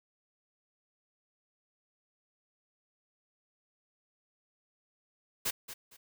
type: noise with echo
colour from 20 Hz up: white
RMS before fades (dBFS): -32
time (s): 5.45-5.51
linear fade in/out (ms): 10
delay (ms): 230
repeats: 2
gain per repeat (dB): -12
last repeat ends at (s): 5.97
effects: none